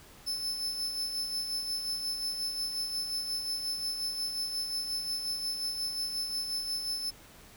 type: tone with tremolo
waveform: 40% pulse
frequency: 5260 Hz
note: E8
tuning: 5 cents flat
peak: -29 dBFS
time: 0.26-7.11 s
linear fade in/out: 20 ms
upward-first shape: sine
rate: 5.6 Hz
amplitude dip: 45%
effects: pink hiss -54 dBFS RMS until 7.56 s